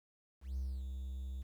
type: tone with ADSR envelope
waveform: triangle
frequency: 65.41 Hz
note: C2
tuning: in tune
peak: -32 dBFS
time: 0.41-1.43 s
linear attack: 160 ms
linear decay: 250 ms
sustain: -5 dB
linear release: 12 ms
effects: tanh soft clip ceiling -30 dBFS + 11-bit